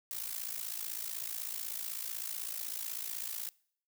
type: noise with amplitude modulation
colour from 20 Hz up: blue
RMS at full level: -36 dBFS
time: 0.11-3.49 s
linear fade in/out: 0 ms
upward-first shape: sine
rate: 56 Hz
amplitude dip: 80%
effects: noise-tail reverb RT60 0.6 s tail -24 dB re dry